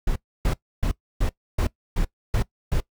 brown noise bursts, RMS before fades -21 dBFS, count 8, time 0.07-2.804 s, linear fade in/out 5 ms, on 88 ms, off 290 ms, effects noise-tail reverb RT60 0.1 s tail -20 dB re dry

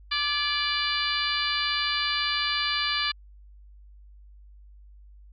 harmonic tone with a mistuned harmonic, 587.3 Hz, D5, in tune, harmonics 2 / 3 / 4 / 5 / 6 / 7 / 8, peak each -32 / -32 / -32 / -32 / -32 / -32 / -32 dBFS, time 0.11-3.12 s, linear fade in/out 10 ms, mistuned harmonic 3, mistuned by -46 cents, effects added 50 Hz sine -47 dBFS peak until 5.32 s

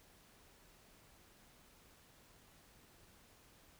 silence, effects pink hiss -65 dBFS RMS until 3.79 s

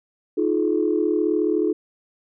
sine tone cluster, 311.7 / 350.8 / 425.2 Hz, D#4 / F4 / G#4, +3 / +8 / +41 cents, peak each -22 dBFS, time 0.37-1.73 s, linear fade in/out 10 ms, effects tanh soft clip ceiling -8 dBFS

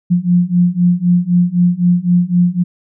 sine beating tone pair, 174.61 / 178.51 Hz, F3 / F3, 0 / +38 cents, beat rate 3.9 Hz, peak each -13 / -12 dBFS, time 0.1-2.64 s, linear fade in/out 20 ms, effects none

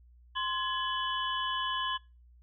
sine tone cluster, 1043 / 1687 / 3009 / 3373 Hz, C6 / G#6 / F#7 / G#7, -6 / +27 / +28 / +26 cents, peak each -33 / -37 / -35 / -40 dBFS, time 0.35-1.98 s, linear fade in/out 20 ms, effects noise-tail reverb RT60 0.3 s tail -24 dB re dry + added 60 Hz sine -55 dBFS peak until 2.42 s

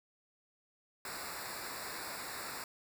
pink noise with comb filter, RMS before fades -43 dBFS, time 1.05-2.64 s, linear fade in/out 2 ms, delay 0.32 ms, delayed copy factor -0.95, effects none

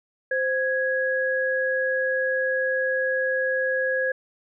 sine tone pair together, 521.1 / 1661.2 Hz, C5 / G#6, -7 / 0 cents, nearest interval octave + minor sixth, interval 2007 cents, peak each -24 dBFS, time 0.31-4.12 s, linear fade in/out 5 ms, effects none

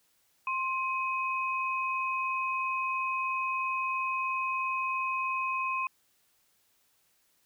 sine tone pair together, 1055 / 2528 Hz, C6 / D#7, +14 / +27 cents, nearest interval octave + minor third, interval 1513 cents, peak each -30 / -33 dBFS, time 0.47-5.87 s, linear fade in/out 2 ms, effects white hiss -70 dBFS RMS until 7.45 s

